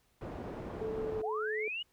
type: low-pass noise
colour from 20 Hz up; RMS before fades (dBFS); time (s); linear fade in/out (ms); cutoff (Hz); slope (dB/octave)
white; -42; 0.21-1.22; 5; 530; 12
type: tone with pitch glide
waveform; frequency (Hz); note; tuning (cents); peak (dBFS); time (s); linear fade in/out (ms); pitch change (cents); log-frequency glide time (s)
sine; 440 to 430.4; A4 to A4; 0 to -38; -34; 0.81-1.68; 2; -38; 0.95-1.39
type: linear sweep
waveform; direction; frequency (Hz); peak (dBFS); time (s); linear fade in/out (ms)
sine; up; 641 to 2960; -35; 1.23-1.83; 10
effects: pink hiss -72 dBFS RMS until 1.92 s